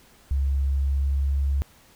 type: tone with pitch glide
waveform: sine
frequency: 68.6 to 69.32 Hz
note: C#2 to C#2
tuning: -17 to +1 cents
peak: -20 dBFS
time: 0.31-1.62 s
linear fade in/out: 0 ms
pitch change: +18 cents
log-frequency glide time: 0.65-1.39 s
effects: pink hiss -55 dBFS RMS until 1.95 s